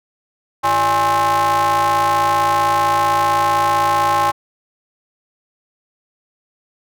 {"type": "ring-modulated tone", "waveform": "square", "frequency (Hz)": 121.6, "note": "B2", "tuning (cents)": -26, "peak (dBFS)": -11, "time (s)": [0.63, 4.32], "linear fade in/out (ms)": 20, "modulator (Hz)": 945, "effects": []}